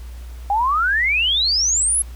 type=exponential sweep; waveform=sine; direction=up; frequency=784 to 11175 Hz; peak=-15 dBFS; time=0.5-2.02 s; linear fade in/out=2 ms; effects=added 60 Hz sine -31 dBFS peak until 2.15 s + pink hiss -48 dBFS RMS until 2.15 s